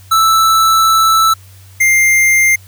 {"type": "tone pair in turn", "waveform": "square", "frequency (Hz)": [1318.5, 2100], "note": ["E6", "C7"], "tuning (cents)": [0, 6], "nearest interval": "minor sixth", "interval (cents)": 806, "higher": "second", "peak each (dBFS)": -8, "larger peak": "neither", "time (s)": [[0.11, 1.34], [1.8, 2.56]], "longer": "first", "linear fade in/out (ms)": 10, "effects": ["added 95 Hz sine -37 dBFS peak until 2.67 s", "white hiss -45 dBFS RMS until 2.67 s"]}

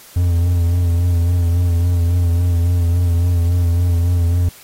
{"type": "tone with vibrato", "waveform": "triangle", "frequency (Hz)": 86.6, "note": "F2", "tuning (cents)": -14, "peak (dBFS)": -10, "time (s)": [0.16, 4.49], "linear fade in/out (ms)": 5, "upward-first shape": "sine", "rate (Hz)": 3.6, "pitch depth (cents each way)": 38, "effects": ["white hiss -42 dBFS RMS until 4.63 s", "AAC 48 kbps"]}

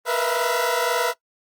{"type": "tone cluster", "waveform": "20% pulse", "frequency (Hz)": [471.6, 493.5, 646, 675], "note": ["A#4", "B4", "E5", "E5"], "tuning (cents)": [20, -1, -35, 41], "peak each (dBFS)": [-21, -19, -25, -21], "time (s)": [0.05, 1.14], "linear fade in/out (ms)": 50, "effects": ["noise-tail reverb RT60 0.1 s tail -19 dB re dry", "Opus 24 kbps"]}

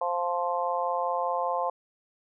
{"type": "harmonic tone", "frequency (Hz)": 175, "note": "F3", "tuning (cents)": 4, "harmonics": [3, 4, 5, 6], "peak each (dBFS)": [-31, -31, -31, -31], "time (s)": [0.01, 1.7], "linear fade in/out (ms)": 5, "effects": []}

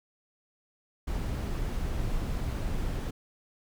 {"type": "noise", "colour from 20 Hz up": "brown", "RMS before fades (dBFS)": -31, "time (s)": [1.07, 3.11], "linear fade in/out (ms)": 10, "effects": []}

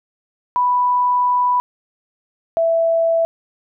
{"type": "tone pair in turn", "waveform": "sine", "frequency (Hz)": [987.8, 661.6], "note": ["B5", "E5"], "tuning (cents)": [0, 6], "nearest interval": "perfect fifth", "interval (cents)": 694, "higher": "first", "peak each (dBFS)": -13, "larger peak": "neither", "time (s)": [[0.56, 1.6], [2.57, 3.25]], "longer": "first", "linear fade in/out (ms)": 0, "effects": []}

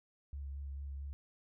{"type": "tone with vibrato", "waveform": "sine", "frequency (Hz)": 69.7, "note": "C#2", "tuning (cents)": 10, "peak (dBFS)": -40, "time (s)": [0.33, 1.13], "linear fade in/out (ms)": 0, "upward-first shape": "sine", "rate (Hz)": 4.5, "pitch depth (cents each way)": 21, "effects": []}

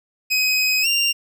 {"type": "tone with pitch glide", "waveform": "25% pulse", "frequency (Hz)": [2522, 2782], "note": ["D#7", "F7"], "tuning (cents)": [23, -7], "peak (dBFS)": -13, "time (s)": [0.3, 1.13], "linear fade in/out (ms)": 20, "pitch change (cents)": 170, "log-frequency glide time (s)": [0.82, 0.87], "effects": []}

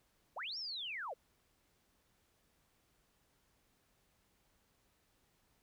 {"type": "linear two-way sweep", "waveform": "sine", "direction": "up then down", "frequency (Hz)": [424.9, 5588, 424.9], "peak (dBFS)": -40, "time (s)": [0.36, 1.14], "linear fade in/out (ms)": 10, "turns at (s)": 0.58, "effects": ["pink hiss -75 dBFS RMS until 5.62 s"]}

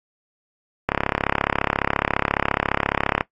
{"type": "click train", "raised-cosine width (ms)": 0.5, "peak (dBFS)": -3, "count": 81, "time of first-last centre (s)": [0.89, 3.209], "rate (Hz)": 34.5, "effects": ["noise-tail reverb RT60 0.1 s tail -18 dB re dry", "AAC 48 kbps"]}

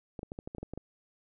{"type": "clicks", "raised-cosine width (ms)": 2, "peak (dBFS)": -26, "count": 10, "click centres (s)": [0.192, 0.231, 0.319, 0.389, 0.475, 0.549, 0.583, 0.63, 0.736, 0.776], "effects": []}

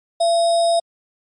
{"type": "tone with sample-and-hold", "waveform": "sine", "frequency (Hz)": 677, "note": "E5", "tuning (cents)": 46, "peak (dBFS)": -13, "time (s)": [0.2, 0.8], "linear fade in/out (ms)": 10, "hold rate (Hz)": 4410, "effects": ["MP3 48 kbps"]}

